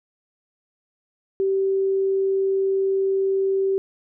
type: tone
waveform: sine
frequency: 387.2 Hz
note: G4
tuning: 21 cents flat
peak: -18 dBFS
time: 1.4-3.78 s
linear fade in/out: 0 ms
effects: none